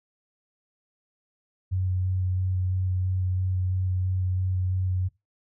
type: tone with vibrato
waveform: sine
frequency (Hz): 92.5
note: F#2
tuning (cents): 0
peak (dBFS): -23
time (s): 1.71-5.09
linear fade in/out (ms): 20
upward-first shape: square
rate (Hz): 3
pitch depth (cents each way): 10
effects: noise-tail reverb RT60 0.2 s tail -19 dB re dry